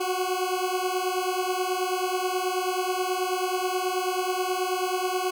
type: beating tone pair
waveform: 20% pulse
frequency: 363.9 / 373.2 Hz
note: F#4 / F#4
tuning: -29 / +15 cents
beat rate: 9.3 Hz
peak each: -23 dBFS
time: 0-5.31 s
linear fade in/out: 10 ms
effects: none